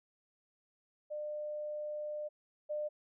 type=tone pair in turn; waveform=sine; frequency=600 / 600 Hz; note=D5 / D5; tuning=+37 / +37 cents; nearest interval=unison; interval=0 cents; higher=neither; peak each=-37 / -34 dBFS; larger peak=second; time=1.1-2.29 / 2.69-2.89 s; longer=first; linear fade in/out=20 ms; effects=none